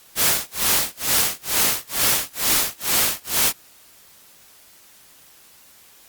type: noise with tremolo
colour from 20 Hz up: white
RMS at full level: -17 dBFS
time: 0.15-3.53 s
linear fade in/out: 50 ms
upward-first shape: sine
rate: 2.2 Hz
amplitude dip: 100%
effects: white hiss -50 dBFS RMS until 6.08 s + Opus 48 kbps